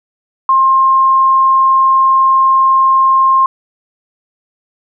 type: tone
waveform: sine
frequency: 1062 Hz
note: C6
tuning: 25 cents sharp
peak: -6 dBFS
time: 0.49-3.46 s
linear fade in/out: 2 ms
effects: none